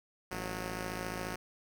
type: tone pair together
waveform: 5% pulse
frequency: 54.28 / 182.7 Hz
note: A1 / F#3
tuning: -23 / -22 cents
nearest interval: octave + major sixth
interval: 2101 cents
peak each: -28 dBFS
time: 0.31-1.36 s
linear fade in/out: 5 ms
effects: none